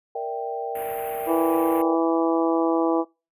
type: chord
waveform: sine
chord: E half-diminished seventh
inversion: second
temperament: equal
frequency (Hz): 466.2 / 587.3 / 659.3 / 784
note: Bb4 / D5 / E5 / G5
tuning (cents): 0 / 0 / 0 / 0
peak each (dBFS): -30 / -36 / -35 / -30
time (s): 0.15-1.95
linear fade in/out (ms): 5
type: band-stop noise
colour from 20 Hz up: white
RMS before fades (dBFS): -36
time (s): 0.75-1.82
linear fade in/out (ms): 5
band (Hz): 2700 to 11000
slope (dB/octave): 48
type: harmonic tone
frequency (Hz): 165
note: E3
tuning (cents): +2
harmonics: 2 / 3 / 4 / 5 / 6 / 7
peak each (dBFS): -21 / -25 / -27 / -29 / -31 / -32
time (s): 1.26-3.05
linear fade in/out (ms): 50
effects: noise-tail reverb RT60 0.3 s tail -26 dB re dry + resampled to 32000 Hz